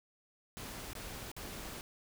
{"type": "noise with dropouts", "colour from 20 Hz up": "pink", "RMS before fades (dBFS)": -45, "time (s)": [0.57, 1.81], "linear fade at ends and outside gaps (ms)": 0, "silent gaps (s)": [[0.932, 0.952], [1.316, 1.365]], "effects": []}